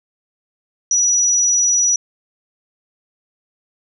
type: tone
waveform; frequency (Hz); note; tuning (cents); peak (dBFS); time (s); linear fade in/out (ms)
sine; 5860; F#8; -18; -12; 0.91-1.96; 2
effects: none